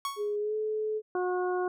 45% pulse tone with exponential decay, 1110 Hz, C#6, 2 cents sharp, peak -28 dBFS, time 0.05-0.36 s, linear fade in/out 1 ms, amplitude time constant 66 ms
sine tone with pitch glide, 415.3 to 430.9 Hz, G#4 to A4, 0 to -36 cents, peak -28 dBFS, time 0.16-1.02 s, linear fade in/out 50 ms, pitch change +64 cents, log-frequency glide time 0.39-0.55 s
harmonic tone, 362.9 Hz, F#4, 34 cents flat, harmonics 1 / 2 / 3 / 4, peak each -28 / -34 / -38 / -40 dBFS, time 1.15-1.68 s, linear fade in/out 2 ms
effects none

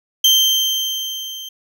35% pulse tone with level ramp, 3136 Hz, G7, in tune, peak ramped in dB -7 to -28 dBFS, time 0.24-1.49 s, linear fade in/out 5 ms, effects none

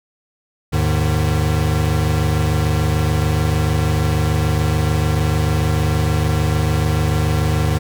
square tone cluster, 78.3 / 105 / 152.2 Hz, D#2 / G#2 / D#3, +11 / +19 / -38 cents, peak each -20 dBFS, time 0.72-7.79 s, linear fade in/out 20 ms, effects none

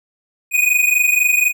square tone pair together, 2466 / 2490 Hz, D#7 / D#7, -16 / +1 cents, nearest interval unison, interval 17 cents, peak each -16 dBFS, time 0.51-1.53 s, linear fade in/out 50 ms, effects none

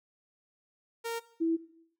sawtooth / sine tone pair in turn, 462 / 328.5 Hz, A#4 / E4, -16 / -6 cents, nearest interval tritone, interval 590 cents, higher first, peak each -29 / -25 dBFS, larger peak second, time 1.04-1.2 / 1.4-1.57 s, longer second, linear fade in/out 20 ms, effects noise-tail reverb RT60 0.7 s tail -17 dB re dry

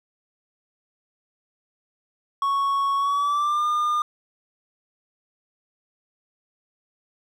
triangle tone with pitch glide, 1109 to 1209.4 Hz, C#6 to D#6, 0 to -50 cents, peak -18 dBFS, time 2.42-4.02 s, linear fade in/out 2 ms, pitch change +150 cents, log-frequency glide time 2.97-3.66 s, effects none

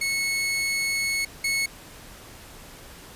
sawtooth tone pair in turn, 2196 / 2196 Hz, C#7 / C#7, -17 / -17 cents, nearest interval unison, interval 0 cents, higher neither, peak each -20 / -19 dBFS, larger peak second, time 0.01-1.25 / 1.44-1.66 s, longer first, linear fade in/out 5 ms, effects pink hiss -45 dBFS RMS until 3.15 s + resampled to 32000 Hz

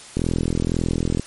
click train, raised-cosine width 3 ms, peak -8 dBFS, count 44, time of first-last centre 0.17-1.196 s, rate 41.9 Hz, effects white hiss -41 dBFS RMS until 1.26 s + MP3 48 kbps

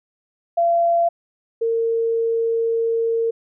sine tone pair in turn, 682 / 457.4 Hz, F5 / A#4, -41 / -33 cents, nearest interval perfect fifth, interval 692 cents, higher first, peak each -14 / -17 dBFS, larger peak first, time 0.57-1.09 / 1.61-3.31 s, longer second, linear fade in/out 10 ms, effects none

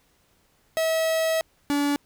45% pulse tone pair in turn, 645 / 287.3 Hz, E5 / D4, -38 / -38 cents, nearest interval octave + major second, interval 1400 cents, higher first, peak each -21 dBFS, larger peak neither, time 0.77-1.41 / 1.7-1.96 s, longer first, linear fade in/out 0 ms, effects pink hiss -64 dBFS RMS until 2.05 s

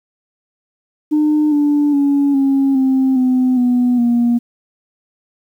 sine tone with pitch steps, 302.4 / 292.3 / 282.5 / 273 / 263.9 / 255 / 246.5 / 238.2 Hz, D#4 / D4 / C#4 / C#4 / C4 / C4 / B3 / A#3, -49 / -8 / +33 / -26 / +15 / -44 / -3 / +38 cents, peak -9 dBFS, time 1.11-4.39 s, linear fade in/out 20 ms, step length 410 ms, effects tanh soft clip ceiling -8 dBFS + 8-bit

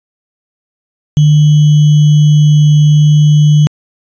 sine tone with sample-and-hold, 149.9 Hz, D3, 36 cents sharp, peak -3 dBFS, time 1.17-3.67 s, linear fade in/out 0 ms, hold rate 3150 Hz, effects resampled to 16000 Hz

